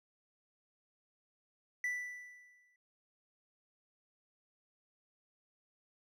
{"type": "tone with exponential decay", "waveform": "triangle", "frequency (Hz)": 1975.5, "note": "B6", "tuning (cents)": 0, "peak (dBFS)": -30, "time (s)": [1.84, 2.76], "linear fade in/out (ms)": 2, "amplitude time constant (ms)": 200, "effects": []}